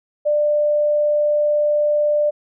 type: tone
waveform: sine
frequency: 594 Hz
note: D5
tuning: 20 cents sharp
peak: -14 dBFS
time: 0.25-2.31 s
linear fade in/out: 20 ms
effects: none